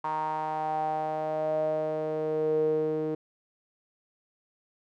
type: tone with band-pass filter sweep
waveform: sawtooth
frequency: 155.56 Hz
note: D#3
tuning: in tune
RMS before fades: -29 dBFS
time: 0.04-3.15 s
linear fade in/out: 5 ms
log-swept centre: 970 to 400 Hz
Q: 8
effects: none